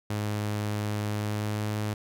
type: tone with pitch glide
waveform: sawtooth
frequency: 104.9 to 106.06 Hz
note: G#2 to G#2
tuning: +18 to +37 cents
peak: -24 dBFS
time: 0.1-1.94 s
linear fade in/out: 5 ms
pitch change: +19 cents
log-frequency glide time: 1.1-1.68 s
effects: none